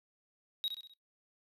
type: tone with echo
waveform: triangle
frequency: 3805 Hz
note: A#7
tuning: 35 cents sharp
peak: -30 dBFS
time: 0.64-0.68 s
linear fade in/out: 0 ms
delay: 64 ms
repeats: 4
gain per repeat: -6 dB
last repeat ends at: 0.936 s
effects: noise-tail reverb RT60 0.2 s tail -23 dB re dry